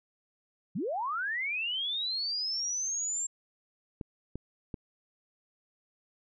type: linear sweep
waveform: sine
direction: up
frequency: 138.3 to 7470 Hz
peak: -30 dBFS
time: 0.75-3.27 s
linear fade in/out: 10 ms
type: clicks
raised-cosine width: 3 ms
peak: -24 dBFS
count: 3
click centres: 4.012 / 4.356 / 4.742 s
effects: none